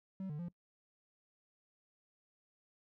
triangle tone with pitch steps, 190.9 / 149 / 173.4 Hz, G3 / D3 / F3, -46 / +25 / -12 cents, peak -37 dBFS, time 0.2-0.485 s, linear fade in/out 2 ms, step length 95 ms, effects noise-tail reverb RT60 0.1 s tail -21 dB re dry

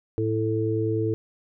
harmonic tone, 110 Hz, A2, in tune, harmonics 1 / 3 / 4, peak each -26 / -27 / -26 dBFS, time 0.18-1.14 s, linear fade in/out 0 ms, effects none

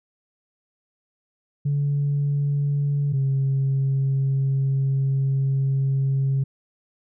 sine tone pair in turn, 143 / 135.73 Hz, D3 / C#3, -46 / -36 cents, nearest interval minor second, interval 90 cents, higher first, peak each -18 / -17 dBFS, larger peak second, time 1.65-3.13 / 3.13-6.44 s, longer second, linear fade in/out 10 ms, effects tanh soft clip ceiling -16 dBFS

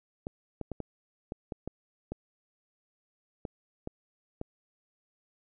clicks, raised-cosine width 2 ms, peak -22 dBFS, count 11, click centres 0.269 / 0.613 / 0.717 / 0.803 / 1.321 / 1.522 / 1.676 / 2.12 / 3.452 / 3.874 / 4.414 s, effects none

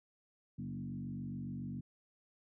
sine tone with frequency modulation, 188.3 Hz, F#3, 31 cents sharp, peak -39 dBFS, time 0.58-1.81 s, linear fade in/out 10 ms, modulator 47.2 Hz, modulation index 1.6, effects none

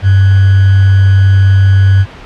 sine tone with sample-and-hold, 97 Hz, G2, 18 cents flat, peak -3 dBFS, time 0.02-2.06 s, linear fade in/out 50 ms, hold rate 1575 Hz, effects pink hiss -31 dBFS RMS until 2.25 s + low-pass 3000 Hz 12 dB/octave

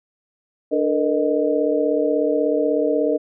sine tone cluster, 295.9 / 443.9 / 480.3 / 619 Hz, D4 / A4 / B4 / D#5, +13 / +15 / -48 / -9 cents, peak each -22 dBFS, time 0.71-3.18 s, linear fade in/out 20 ms, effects none

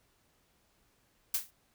blue noise with exponential decay, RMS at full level -26 dBFS, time 1.34-1.51 s, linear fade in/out 5 ms, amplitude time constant 35 ms, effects pink hiss -71 dBFS RMS until 1.74 s

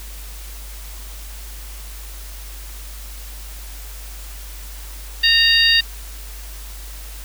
harmonic tone with a mistuned harmonic, 932.3 Hz, A#5, in tune, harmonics 2 / 3 / 4 / 5, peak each -17 / -17 / -17 / -17 dBFS, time 5.23-5.81 s, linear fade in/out 10 ms, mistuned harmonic 2, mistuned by -28 cents, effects added 50 Hz sine -32 dBFS peak until 7.24 s + white hiss -39 dBFS RMS until 7.24 s

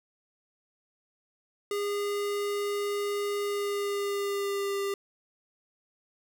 square tone with pitch glide, 408 to 397.8 Hz, G#4 to G4, -31 to +25 cents, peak -29 dBFS, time 1.71-4.94 s, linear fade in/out 2 ms, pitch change -44 cents, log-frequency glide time 3.42-4.78 s, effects none

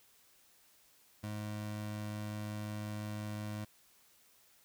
25% pulse tone, 105.6 Hz, G#2, 29 cents sharp, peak -35 dBFS, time 1.23-3.65 s, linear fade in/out 10 ms, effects white hiss -66 dBFS RMS until 4.64 s

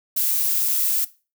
violet noise, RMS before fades -21 dBFS, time 0.16-1.05 s, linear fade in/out 10 ms, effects noise-tail reverb RT60 0.3 s tail -17 dB re dry

